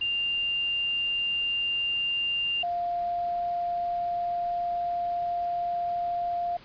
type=tone pair in turn; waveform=sine; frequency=2794 / 698.5 Hz; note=F7 / F5; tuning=0 / 0 cents; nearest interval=2 octaves; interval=2400 cents; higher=first; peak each=-25 / -26 dBFS; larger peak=first; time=0.01-2.63 / 2.63-6.57 s; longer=second; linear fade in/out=5 ms; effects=pink hiss -51 dBFS RMS until 6.64 s + resampled to 11025 Hz